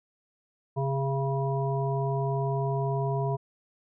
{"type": "harmonic tone with a mistuned harmonic", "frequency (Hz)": 136.1, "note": "C#3", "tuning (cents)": -31, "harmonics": [1, 3, 5, 7], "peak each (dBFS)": [-27, -32, -34, -35], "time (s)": [0.76, 3.37], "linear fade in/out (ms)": 20, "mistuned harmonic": 7, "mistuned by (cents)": 32, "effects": []}